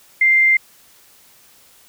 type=tone; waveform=sine; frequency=2094 Hz; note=C7; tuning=1 cent sharp; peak=-10 dBFS; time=0.21-0.57 s; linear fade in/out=5 ms; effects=white hiss -50 dBFS RMS until 1.88 s